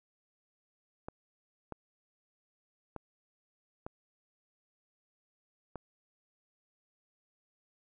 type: clicks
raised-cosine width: 1 ms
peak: -26 dBFS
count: 5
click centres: 1.085 / 1.723 / 2.963 / 3.865 / 5.757 s
effects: none